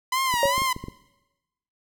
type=tone with vibrato; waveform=sawtooth; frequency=1001 Hz; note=B5; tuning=23 cents sharp; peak=-18 dBFS; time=0.12-0.73 s; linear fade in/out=5 ms; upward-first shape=sine; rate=2.5 Hz; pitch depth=110 cents each way
type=clicks; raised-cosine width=3 ms; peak=-21 dBFS; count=7; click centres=0.34 / 0.455 / 0.58 / 0.619 / 0.764 / 0.84 / 0.884 s
type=tone with exponential decay; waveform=sine; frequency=557 Hz; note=C#5; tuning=8 cents sharp; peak=-15 dBFS; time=0.43-0.68 s; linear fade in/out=1 ms; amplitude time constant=54 ms
effects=noise-tail reverb RT60 1.0 s tail -19 dB re dry

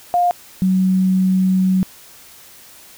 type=tone pair in turn; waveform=sine; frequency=707 / 187.26 Hz; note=F5 / F#3; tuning=+21 / +21 cents; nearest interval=octave + major seventh; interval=2300 cents; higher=first; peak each=-12 dBFS; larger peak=neither; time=0.14-0.31 / 0.62-1.83 s; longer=second; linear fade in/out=0 ms; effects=white hiss -43 dBFS RMS until 2.97 s

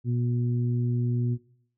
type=harmonic tone; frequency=121 Hz; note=B2; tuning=35 cents flat; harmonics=1 / 2 / 3; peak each=-24 / -32 / -39 dBFS; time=0.04-1.38 s; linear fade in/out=50 ms; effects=noise-tail reverb RT60 0.6 s tail -18 dB re dry

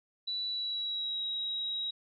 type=tone with pitch glide; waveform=sine; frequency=3951 to 3832 Hz; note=B7 to A#7; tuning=0 to +47 cents; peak=-32 dBFS; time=0.27-1.91 s; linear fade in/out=10 ms; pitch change=-53 cents; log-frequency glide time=0.48-1.22 s; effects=none

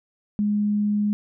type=tone; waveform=sine; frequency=207.7 Hz; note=G#3; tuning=in tune; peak=-19 dBFS; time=0.39-1.13 s; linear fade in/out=0 ms; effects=none

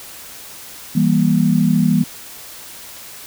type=chord; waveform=sine; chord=E diminished; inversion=none; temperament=just; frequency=164.81 / 197.78 / 237.3 Hz; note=E3 / G3 / Bb3; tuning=0 / +16 / +31 cents; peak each=-16 dBFS; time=0.95-2.04 s; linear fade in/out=10 ms; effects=white hiss -36 dBFS RMS until 3.26 s

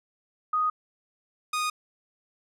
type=tone pair in turn; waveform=sine / sawtooth; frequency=1244.5 / 1236.6 Hz; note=D#6 / D#6; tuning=0 / -11 cents; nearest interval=unison; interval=11 cents; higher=first; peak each=-22 dBFS; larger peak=neither; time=0.53-0.7 / 1.53-1.7 s; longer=neither; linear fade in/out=5 ms; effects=low-pass 12000 Hz 12 dB/octave

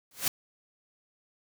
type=noise with exponential growth; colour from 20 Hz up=white; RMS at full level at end=-23 dBFS; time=0.11-0.28 s; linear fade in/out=2 ms; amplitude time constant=35 ms; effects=none

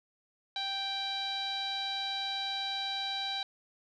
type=tone with low-pass filter; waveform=sawtooth; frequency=784 Hz; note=G5; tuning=in tune; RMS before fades=-35 dBFS; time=0.56-3.43 s; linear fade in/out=2 ms; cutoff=4000 Hz; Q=8.9; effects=none

